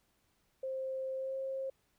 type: tone with pitch glide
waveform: sine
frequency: 527 to 534 Hz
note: C5 to C5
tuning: +12 to +35 cents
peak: -35 dBFS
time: 0.63-1.7 s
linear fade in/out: 5 ms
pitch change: +23 cents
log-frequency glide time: 1.16-1.36 s
effects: pink hiss -75 dBFS RMS until 1.98 s